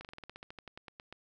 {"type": "slowing click train", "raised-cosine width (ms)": 0.3, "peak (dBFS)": -30, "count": 16, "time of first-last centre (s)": [0.01, 1.126], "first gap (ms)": 38, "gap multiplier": 1.09, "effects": []}